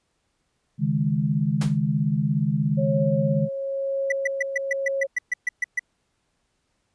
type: chord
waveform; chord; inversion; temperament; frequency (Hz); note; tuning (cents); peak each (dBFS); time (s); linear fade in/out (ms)
sine; C# suspended second; none; equal; 138.59 / 155.56 / 207.7; C#3 / D#3 / G#3; 0 / 0 / 0; -25 / -23 / -25; 0.78-3.49; 50
type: noise with exponential decay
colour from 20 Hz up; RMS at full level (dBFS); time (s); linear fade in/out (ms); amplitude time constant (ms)
pink; -27; 1.61-1.78; 5; 36
type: tone with tremolo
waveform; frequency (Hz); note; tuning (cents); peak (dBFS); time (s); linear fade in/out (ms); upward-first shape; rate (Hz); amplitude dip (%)
sine; 546; C#5; -26; -22; 2.77-5.07; 20; triangle; 1; 45
type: tone bursts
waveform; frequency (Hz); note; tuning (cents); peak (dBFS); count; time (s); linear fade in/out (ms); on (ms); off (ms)
triangle; 1975.5; B6; 0; -18; 12; 4.1-5.794; 5; 22; 130
effects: pink hiss -72 dBFS RMS until 6.94 s + resampled to 22050 Hz